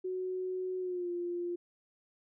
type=tone with pitch glide; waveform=sine; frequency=370 to 349.6 Hz; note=F#4 to F4; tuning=0 to +2 cents; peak=-33 dBFS; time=0.04-1.56 s; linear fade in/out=10 ms; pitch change=-98 cents; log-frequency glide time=0.79-1.1 s; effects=none